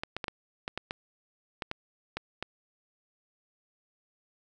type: clicks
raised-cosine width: 0.3 ms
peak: -17 dBFS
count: 11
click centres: 0.035 / 0.166 / 0.242 / 0.282 / 0.679 / 0.776 / 0.909 / 1.622 / 1.714 / 2.17 / 2.426 s
effects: none